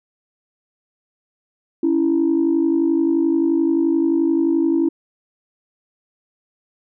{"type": "tone pair together", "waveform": "sine", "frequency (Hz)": [280.2, 331.7], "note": ["C#4", "E4"], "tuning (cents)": [19, 11], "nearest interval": "minor third", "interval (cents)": 292, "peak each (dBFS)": [-18, -15], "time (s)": [1.83, 4.89], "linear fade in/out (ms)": 5, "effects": ["tanh soft clip ceiling -9 dBFS"]}